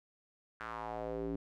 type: tone with band-pass filter sweep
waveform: square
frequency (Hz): 56.4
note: A1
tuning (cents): +44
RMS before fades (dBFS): -40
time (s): 0.6-1.36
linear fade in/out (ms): 5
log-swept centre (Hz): 1500 to 300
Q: 3
effects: none